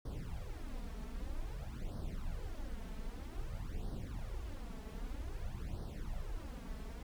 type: noise with flanger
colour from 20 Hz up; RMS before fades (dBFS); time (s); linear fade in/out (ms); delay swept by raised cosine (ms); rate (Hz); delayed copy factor
brown; -42; 0.05-7.03; 5; 0.2 to 4.6; 0.52; +0.9
effects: none